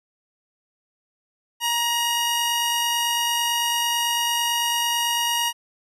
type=tone pair together; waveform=sawtooth; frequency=942 / 2875 Hz; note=A#5 / F7; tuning=+18 / +50 cents; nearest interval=octave + perfect fifth; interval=1932 cents; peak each=-20 dBFS; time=1.6-5.53 s; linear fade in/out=50 ms; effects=resampled to 32000 Hz

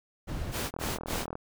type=noise; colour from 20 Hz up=brown; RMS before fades=-34 dBFS; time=0.27-0.53 s; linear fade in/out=20 ms
type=noise bursts; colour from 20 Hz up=pink; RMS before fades=-33 dBFS; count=3; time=0.51-1.262 s; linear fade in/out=50 ms; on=200 ms; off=76 ms
type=click train; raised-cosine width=1 ms; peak=-22 dBFS; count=26; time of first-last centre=0.74-1.354 s; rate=40.7 Hz
effects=none

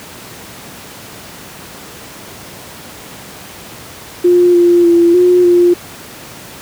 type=tone with pitch steps; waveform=sine; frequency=353.8 / 347.9 / 341.6 / 358.6 / 351.2 Hz; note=F4 / F4 / F4 / F4 / F4; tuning=+23 / -7 / -38 / +46 / +10 cents; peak=-5 dBFS; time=4.24-5.74 s; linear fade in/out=10 ms; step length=300 ms; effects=pink hiss -32 dBFS RMS until 6.61 s + high-pass 100 Hz 12 dB/octave

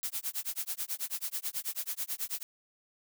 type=noise with tremolo; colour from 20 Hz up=blue; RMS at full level=-33 dBFS; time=0.03-2.43 s; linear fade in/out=0 ms; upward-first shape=sine; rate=9.2 Hz; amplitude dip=100%; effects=none

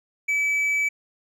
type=tone with hard clipping; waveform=sine; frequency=2297 Hz; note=D7; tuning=39 cents flat; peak=-21 dBFS; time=0.28-0.89 s; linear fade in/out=10 ms; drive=3 dB; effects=none

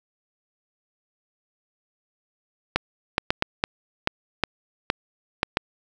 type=clicks; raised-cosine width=0.3 ms; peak=-3 dBFS; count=10; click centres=2.76 / 3.181 / 3.305 / 3.424 / 3.639 / 4.074 / 4.437 / 4.901 / 5.431 / 5.571 s; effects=7-bit

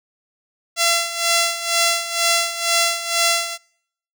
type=tone with tremolo; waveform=5% pulse; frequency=679 Hz; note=F5; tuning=49 cents flat; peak=-3 dBFS; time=0.76-3.58 s; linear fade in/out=50 ms; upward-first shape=sine; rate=2.1 Hz; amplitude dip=75%; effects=noise-tail reverb RT60 0.7 s tail -26 dB re dry

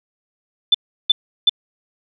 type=tone bursts; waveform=sine; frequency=3520 Hz; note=A7; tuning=in tune; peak=-8 dBFS; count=3; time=0.72-1.495 s; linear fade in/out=5 ms; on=25 ms; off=350 ms; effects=none

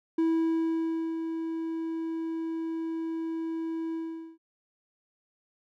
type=tone with ADSR envelope; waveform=triangle; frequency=326.5 Hz; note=E4; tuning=17 cents flat; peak=-20 dBFS; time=0.18-4.38 s; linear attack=6 ms; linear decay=970 ms; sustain=-8 dB; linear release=440 ms; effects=none

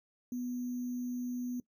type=tone with sample-and-hold; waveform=sine; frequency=246.9 Hz; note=B3; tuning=in tune; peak=-34 dBFS; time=0.32-1.6 s; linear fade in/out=2 ms; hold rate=6300 Hz; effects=noise-tail reverb RT60 0.1 s tail -19 dB re dry

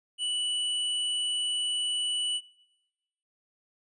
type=tone; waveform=square; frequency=2960 Hz; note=F#7; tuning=in tune; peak=-28 dBFS; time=0.18-2.41 s; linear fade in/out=50 ms; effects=noise-tail reverb RT60 1.0 s tail -21 dB re dry + resampled to 24000 Hz

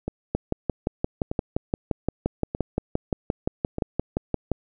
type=two click trains; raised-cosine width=2 ms; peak=-9 / -14 dBFS; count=25 / 4; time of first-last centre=0.35-4.517 / 0.08-3.784 s; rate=5.76 / 0.81 Hz; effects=none

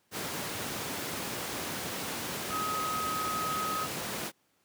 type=tone in noise; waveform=sine; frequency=1266 Hz; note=D#6; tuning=30 cents sharp; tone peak=-31 dBFS; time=2.49-3.88 s; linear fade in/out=50 ms; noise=pink; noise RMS=-35 dBFS; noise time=0.11-4.32 s; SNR=+1 dB; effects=pink hiss -71 dBFS RMS until 4.64 s + high-pass 150 Hz 12 dB/octave

